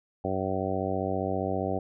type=harmonic tone; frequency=95 Hz; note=F#2; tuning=46 cents sharp; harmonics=1 / 2 / 3 / 4 / 5 / 6 / 7 / 8; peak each=-35 / -35 / -35 / -35 / -35 / -35 / -35 / -35 dBFS; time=0.24-1.79 s; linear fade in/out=5 ms; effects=none